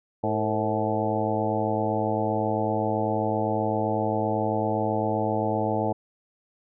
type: harmonic tone with a mistuned harmonic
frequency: 107.7 Hz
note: A2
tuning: 37 cents flat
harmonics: 1 / 2 / 3 / 4 / 5 / 6 / 7 / 8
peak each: -31 / -31 / -31 / -31 / -31 / -31 / -31 / -31 dBFS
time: 0.23-5.93 s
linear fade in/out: 10 ms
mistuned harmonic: 4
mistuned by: +69 cents
effects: none